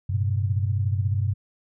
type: tone cluster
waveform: sine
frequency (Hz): 96.9 / 113.4 / 127.7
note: G2 / A#2 / C3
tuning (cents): -20 / -47 / -42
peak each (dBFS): -22 / -29 / -29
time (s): 0.09-1.34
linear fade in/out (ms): 10
effects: none